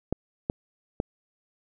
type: clicks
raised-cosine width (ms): 2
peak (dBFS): -12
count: 3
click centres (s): 0.126 / 0.499 / 1.001
effects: none